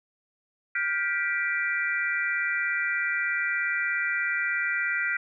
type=chord; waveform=sine; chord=G dominant seventh; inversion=third; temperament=just; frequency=1411.2 / 1568 / 1960 / 2352 Hz; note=F6 / G6 / B6 / D7; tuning=+18 / 0 / -14 / +2 cents; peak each=-30 / -32 / -28 / -32 dBFS; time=0.75-5.17 s; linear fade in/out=5 ms; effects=none